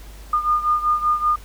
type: beating tone pair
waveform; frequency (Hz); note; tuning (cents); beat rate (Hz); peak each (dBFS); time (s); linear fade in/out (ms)
sine; 1215 / 1220.2; D#6 / D#6; -42 / -34; 5.2; -18 / -22; 0.33-1.36; 5
effects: added 50 Hz sine -37 dBFS peak until 1.44 s + pink hiss -46 dBFS RMS until 1.44 s